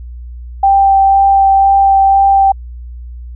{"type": "tone with vibrato", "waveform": "sine", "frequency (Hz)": 784, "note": "G5", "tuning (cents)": 0, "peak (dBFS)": -5, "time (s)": [0.63, 2.52], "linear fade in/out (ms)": 5, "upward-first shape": "sine", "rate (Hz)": 2, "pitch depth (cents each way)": 9, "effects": ["added 60 Hz sine -25 dBFS peak until 3.35 s"]}